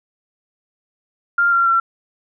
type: tone with pitch steps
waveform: sine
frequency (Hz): 1396.9 / 1376.1 / 1355.6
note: F6 / F6 / E6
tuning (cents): 0 / -26 / +48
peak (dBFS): -12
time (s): 1.38-1.8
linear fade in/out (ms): 5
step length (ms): 140
effects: none